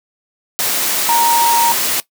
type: tone in noise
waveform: sine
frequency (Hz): 935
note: A#5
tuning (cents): +5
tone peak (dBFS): -11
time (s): 1.09-1.72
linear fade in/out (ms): 0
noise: white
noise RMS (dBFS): -17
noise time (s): 0.59-2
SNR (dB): +3
effects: noise-tail reverb RT60 0.1 s tail -17 dB re dry + high-pass 200 Hz 12 dB/octave